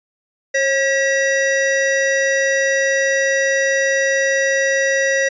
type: tone pair together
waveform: square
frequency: 542 / 1927.6 Hz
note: C#5 / B6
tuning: -39 / -43 cents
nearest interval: octave + minor seventh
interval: 2196 cents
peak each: -18 dBFS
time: 0.54-5.29 s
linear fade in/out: 10 ms
effects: resampled to 16000 Hz